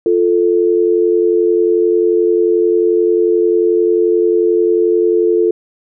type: tone pair together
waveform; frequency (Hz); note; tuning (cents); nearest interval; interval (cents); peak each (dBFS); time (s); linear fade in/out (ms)
sine; 349.2 / 440.5; F4 / A4; 0 / +2; major third; 402; -12; 0.06-5.51; 2
effects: none